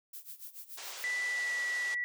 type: noise with tremolo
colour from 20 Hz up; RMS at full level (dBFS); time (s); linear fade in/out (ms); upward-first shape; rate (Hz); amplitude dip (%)
violet; -44; 0.13-1.04; 5; sine; 7; 85
type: band-pass noise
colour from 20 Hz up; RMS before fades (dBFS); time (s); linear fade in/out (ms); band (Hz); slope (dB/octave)
white; -45; 0.77-1.95; 10; 410 to 7500; 24
type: tone with pitch glide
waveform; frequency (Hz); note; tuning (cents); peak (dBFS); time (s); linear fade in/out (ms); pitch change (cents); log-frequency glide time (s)
sine; 1975.5 to 1950.6; B6 to B6; 0 to -22; -31; 1.04-2.04; 0; -22; 1.23-1.55
effects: none